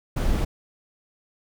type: noise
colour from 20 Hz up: brown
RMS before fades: -22 dBFS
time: 0.16-0.45 s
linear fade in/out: 10 ms
effects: none